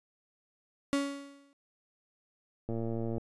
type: tone with exponential decay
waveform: 35% pulse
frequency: 280.3 Hz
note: C#4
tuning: 19 cents sharp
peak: -23 dBFS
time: 0.93-1.53 s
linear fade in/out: 0 ms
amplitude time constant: 130 ms
type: click train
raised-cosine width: 2 ms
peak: -23 dBFS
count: 57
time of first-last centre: 2.69-3.181 s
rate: 114 Hz
effects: resampled to 24000 Hz